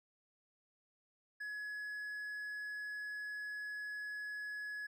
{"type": "tone", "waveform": "triangle", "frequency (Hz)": 1689, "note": "G#6", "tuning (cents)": 29, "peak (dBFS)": -39, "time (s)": [1.4, 4.87], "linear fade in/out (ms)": 10, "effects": []}